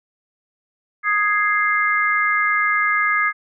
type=chord; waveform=sine; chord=Ab major; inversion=second; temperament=equal; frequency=1244.5 / 1661.2 / 2093 Hz; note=Eb6 / Ab6 / C7; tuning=0 / 0 / 0 cents; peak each=-20 dBFS; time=1.03-3.33 s; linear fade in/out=50 ms; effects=none